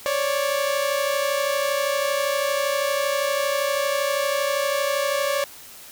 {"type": "tone pair together", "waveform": "sawtooth", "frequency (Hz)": [548.4, 581], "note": ["C#5", "D5"], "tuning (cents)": [-19, -19], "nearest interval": "minor second", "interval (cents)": 100, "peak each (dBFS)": -20, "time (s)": [0.06, 5.44], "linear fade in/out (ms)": 0, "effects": ["white hiss -43 dBFS RMS until 5.91 s"]}